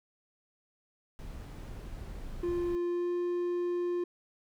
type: noise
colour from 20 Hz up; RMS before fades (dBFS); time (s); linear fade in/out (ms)
brown; -42; 1.19-2.75; 0
type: tone with pitch glide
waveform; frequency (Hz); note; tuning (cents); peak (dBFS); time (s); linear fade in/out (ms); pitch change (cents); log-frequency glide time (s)
triangle; 349.2 to 351.8; F4 to F4; 0 to +13; -27; 2.43-4.04; 5; +13; 2.88-3.11
effects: none